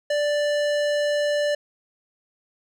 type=tone with hard clipping; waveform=sine; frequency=587.3 Hz; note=D5; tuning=in tune; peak=-22 dBFS; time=0.1-1.55 s; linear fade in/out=5 ms; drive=17 dB; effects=none